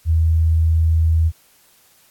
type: tone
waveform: sine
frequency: 81 Hz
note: E2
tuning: 30 cents flat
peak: -12 dBFS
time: 0.05-1.32 s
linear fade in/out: 50 ms
effects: white hiss -54 dBFS RMS until 2.1 s + AAC 64 kbps